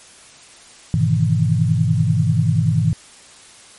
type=chord; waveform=sine; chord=E major seventh; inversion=first; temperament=just; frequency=103.01 / 123.61 / 154.51 / 164.81 Hz; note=G#2 / B2 / D#3 / E3; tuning=-14 / +2 / -12 / 0 cents; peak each=-19 dBFS; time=0.94-2.93 s; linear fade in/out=0 ms; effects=white hiss -44 dBFS RMS until 3.78 s + MP3 48 kbps